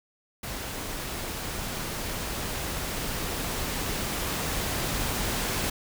pink noise with level ramp, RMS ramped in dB -35 to -28 dBFS, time 0.43-5.7 s, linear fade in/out 5 ms, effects none

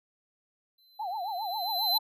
square tone with exponential growth, 4052 Hz, B7, 44 cents sharp, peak -23 dBFS, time 0.78-1.98 s, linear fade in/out 5 ms, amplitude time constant 260 ms
sine tone with vibrato, 789 Hz, G5, 11 cents sharp, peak -31 dBFS, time 0.99-1.99 s, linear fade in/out 10 ms, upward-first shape triangle, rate 7.4 Hz, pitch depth 250 cents each way
effects none

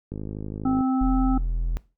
click train, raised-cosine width 3 ms, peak -20 dBFS, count 37, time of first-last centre 0.12-0.808 s, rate 52.3 Hz
harmonic tone, 261 Hz, C4, 4 cents flat, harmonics 1 / 3 / 5, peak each -20 / -30 / -34 dBFS, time 0.65-1.38 s, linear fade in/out 5 ms
triangle tone, 41.77 Hz, E1, 24 cents sharp, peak -20 dBFS, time 1.01-1.77 s, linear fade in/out 0 ms
effects noise-tail reverb RT60 0.3 s tail -20 dB re dry

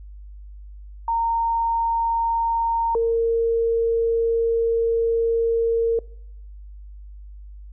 sine tone pair in turn, 921 / 459.5 Hz, A#5 / A#4, -21 / -25 cents, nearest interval octave, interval 1204 cents, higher first, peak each -19 / -17 dBFS, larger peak second, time 1.08-2.95 / 2.95-5.99 s, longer second, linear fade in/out 2 ms, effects noise-tail reverb RT60 0.8 s tail -23 dB re dry + added 50 Hz sine -37 dBFS peak until 7.72 s

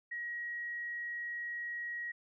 sine tone, 1900 Hz, A#6, 33 cents sharp, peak -37 dBFS, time 0.11-2.12 s, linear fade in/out 10 ms, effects none

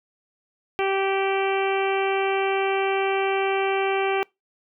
harmonic tone, 388.9 Hz, G4, 14 cents flat, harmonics 1 / 2 / 3 / 4 / 5 / 6 / 7 / 8, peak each -23 / -26 / -32 / -34 / -37 / -31 / -34 / -38 dBFS, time 0.79-4.23 s, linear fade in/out 0 ms, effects noise-tail reverb RT60 0.2 s tail -25 dB re dry

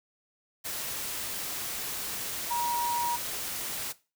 sine tone in noise, 953 Hz, A#5, 38 cents sharp, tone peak -26 dBFS, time 2.5-3.17 s, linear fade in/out 20 ms, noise white, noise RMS -35 dBFS, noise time 0.64-3.93 s, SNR +6 dB, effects noise-tail reverb RT60 0.3 s tail -18 dB re dry

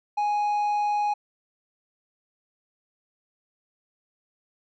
triangle tone, 830.6 Hz, G#5, in tune, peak -20 dBFS, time 0.17-1.14 s, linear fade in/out 10 ms, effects resampled to 16000 Hz

